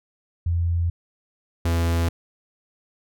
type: tone pair in turn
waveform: sine / 45% pulse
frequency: 85.2 / 84.08 Hz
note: F2 / E2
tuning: -42 / +35 cents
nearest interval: unison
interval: 23 cents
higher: first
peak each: -19 / -19 dBFS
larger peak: neither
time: 0.46-0.9 / 1.65-2.09 s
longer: neither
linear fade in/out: 5 ms
effects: none